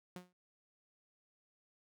sawtooth tone with exponential decay, 180 Hz, F#3, 47 cents flat, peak -39 dBFS, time 0.16-0.33 s, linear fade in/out 2 ms, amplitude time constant 36 ms, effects none

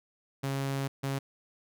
sawtooth tone bursts at uneven times, 136.9 Hz, C#3, 21 cents flat, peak -26 dBFS, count 2, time 0.43-0.88 / 1.03-1.19 s, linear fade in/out 10 ms, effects none

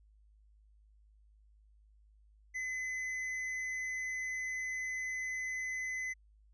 sine tone with hard clipping, 2027 Hz, B6, 45 cents sharp, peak -37 dBFS, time 2.54-6.14 s, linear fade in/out 20 ms, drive 6 dB, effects added 52 Hz sine -61 dBFS peak until 6.53 s + resampled to 22050 Hz

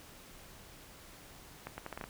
accelerating click train, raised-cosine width 0.5 ms, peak -25 dBFS, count 7, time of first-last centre 1.67-2.04 s, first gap 110 ms, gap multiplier 0.76, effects pink hiss -54 dBFS RMS until 2.09 s

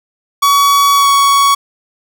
45% pulse tone with pitch glide, 1130 to 1119.6 Hz, C#6 to C#6, +33 to +17 cents, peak -7 dBFS, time 0.42-1.55 s, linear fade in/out 10 ms, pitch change -16 cents, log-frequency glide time 0.94-1.08 s, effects none

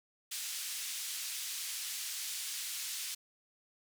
white band-pass noise, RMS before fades -40 dBFS, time 0.31-3.15 s, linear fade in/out 10 ms, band 2500 to 10000 Hz, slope 12 dB/octave, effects none

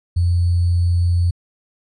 sine tone with sample-and-hold, 87.31 Hz, F2, in tune, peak -13 dBFS, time 0.16-1.31 s, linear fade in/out 10 ms, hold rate 4410 Hz, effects resampled to 22050 Hz

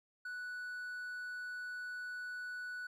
triangle tone, 1480 Hz, F#6, in tune, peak -39 dBFS, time 0.25-2.87 s, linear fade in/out 5 ms, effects none

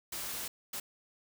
white noise bursts at uneven times, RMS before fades -39 dBFS, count 2, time 0.12-0.48 / 0.73-0.8 s, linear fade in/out 5 ms, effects none

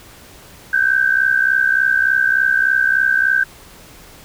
sine tone pair together, 1531 / 1594.4 Hz, G6 / G6, -41 / +29 cents, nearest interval minor second, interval 70 cents, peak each -15 dBFS, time 0.73-3.44 s, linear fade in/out 5 ms, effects pink hiss -42 dBFS RMS until 4.24 s

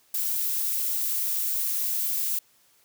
violet noise, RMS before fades -27 dBFS, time 0.14-2.39 s, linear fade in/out 5 ms, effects white hiss -62 dBFS RMS until 2.84 s + high-pass 60 Hz 12 dB/octave

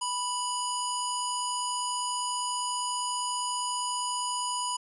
harmonic tone, 985 Hz, B5, 5 cents flat, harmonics 1 / 3 / 5 / 7 / 9 / 10, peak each -31 / -37 / -39 / -37 / -40 / -40 dBFS, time 0.01-4.77 s, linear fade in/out 10 ms, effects none

